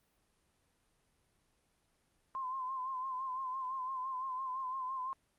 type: tone with vibrato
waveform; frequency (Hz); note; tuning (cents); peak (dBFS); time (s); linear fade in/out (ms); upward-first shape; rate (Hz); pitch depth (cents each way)
sine; 1040; C6; -11; -36; 2.35-5.13; 0; sine; 5.9; 54
effects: pink hiss -75 dBFS RMS until 5.38 s + Opus 32 kbps